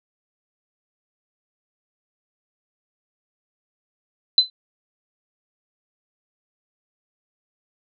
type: tone with exponential decay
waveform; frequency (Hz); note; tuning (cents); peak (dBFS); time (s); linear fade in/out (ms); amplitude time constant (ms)
sine; 4035; B7; +36; -6; 4.38-4.5; 2; 24
effects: none